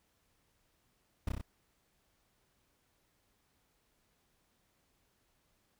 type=noise with echo; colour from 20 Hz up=brown; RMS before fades=-32 dBFS; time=1.27-1.29 s; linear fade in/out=5 ms; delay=31 ms; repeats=4; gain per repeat=-2 dB; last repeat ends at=1.414 s; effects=pink hiss -75 dBFS RMS until 5.79 s